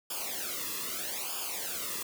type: noise with flanger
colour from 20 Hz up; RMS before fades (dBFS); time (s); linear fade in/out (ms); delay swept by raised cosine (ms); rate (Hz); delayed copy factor
white; -36; 0.1-2.03; 5; 0.5 to 1.34; 0.79; -0.9
effects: none